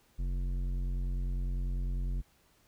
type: tone with tanh clipping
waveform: sine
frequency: 45.01 Hz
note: F#1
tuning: 47 cents flat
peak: -32 dBFS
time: 0.18-2.22 s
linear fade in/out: 20 ms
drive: 12 dB
effects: pink hiss -67 dBFS RMS until 2.67 s